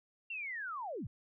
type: linear sweep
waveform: sine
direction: down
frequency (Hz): 2774 to 69.3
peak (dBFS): -38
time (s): 0.3-1.07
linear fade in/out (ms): 5
effects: none